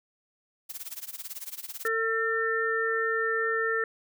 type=noise with tremolo; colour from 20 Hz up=blue; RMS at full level=-36 dBFS; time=0.69-1.88 s; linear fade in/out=10 ms; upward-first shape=sine; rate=18 Hz; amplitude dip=90%
type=harmonic tone; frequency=450.3 Hz; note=A4; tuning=40 cents sharp; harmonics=1 / 3 / 4; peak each=-29 / -31 / -28 dBFS; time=1.85-3.84 s; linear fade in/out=2 ms
effects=none